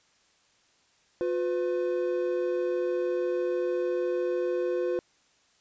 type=tone pair together; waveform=triangle; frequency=357 / 503.3 Hz; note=F4 / B4; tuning=+38 / +33 cents; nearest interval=tritone; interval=595 cents; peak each=-26 / -27 dBFS; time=1.21-4.99 s; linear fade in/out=0 ms; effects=white hiss -65 dBFS RMS until 5.6 s + resampled to 16000 Hz